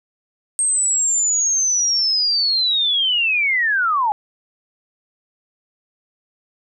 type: linear sweep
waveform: sine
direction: down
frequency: 8460 to 808 Hz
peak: -15 dBFS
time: 0.59-4.12 s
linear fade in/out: 0 ms
effects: none